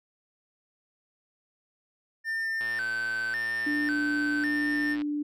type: tone with vibrato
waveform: triangle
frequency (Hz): 1661.2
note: G#6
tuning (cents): 0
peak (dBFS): -26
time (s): 2.24-4.97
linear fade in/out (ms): 50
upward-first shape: square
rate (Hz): 0.91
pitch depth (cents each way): 140
type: click train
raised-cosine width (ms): 0.3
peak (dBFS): -26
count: 278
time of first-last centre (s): 2.61-5.019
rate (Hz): 115
type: tone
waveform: sine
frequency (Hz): 294.5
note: D4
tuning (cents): +5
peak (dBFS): -27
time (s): 3.66-5.23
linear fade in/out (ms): 10
effects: none